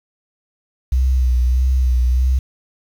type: tone with vibrato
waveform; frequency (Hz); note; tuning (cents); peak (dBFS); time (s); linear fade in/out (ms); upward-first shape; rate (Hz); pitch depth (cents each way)
sine; 63; B1; +35; -12; 0.92-2.39; 5; sine; 1.6; 47
effects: 7-bit